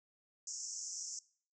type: band-pass noise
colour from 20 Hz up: pink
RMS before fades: -44 dBFS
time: 0.47-1.19 s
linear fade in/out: 2 ms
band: 5400 to 7500 Hz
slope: 96 dB/octave
effects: noise-tail reverb RT60 0.5 s tail -21 dB re dry